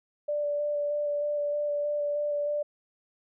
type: tone with vibrato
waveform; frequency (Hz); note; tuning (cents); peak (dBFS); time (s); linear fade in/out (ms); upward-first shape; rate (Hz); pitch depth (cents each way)
sine; 586; D5; -4; -26; 0.28-2.63; 10; square; 3.2; 10
effects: none